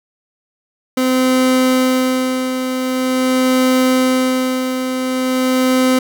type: tone with tremolo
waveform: 30% pulse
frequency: 257.3 Hz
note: C4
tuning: 29 cents flat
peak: -8 dBFS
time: 0.97-5.99 s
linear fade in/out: 5 ms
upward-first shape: sine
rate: 0.45 Hz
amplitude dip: 55%
effects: none